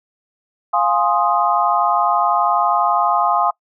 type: chord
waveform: sine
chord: F minor seventh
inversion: none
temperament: equal with one note detuned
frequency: 698.5 / 830.6 / 1051.3 / 1244.5 Hz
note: F5 / Ab5 / C6 / Eb6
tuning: 0 / 0 / +8 / 0 cents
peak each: -19 dBFS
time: 0.73-3.51 s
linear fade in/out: 10 ms
effects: noise-tail reverb RT60 0.1 s tail -24 dB re dry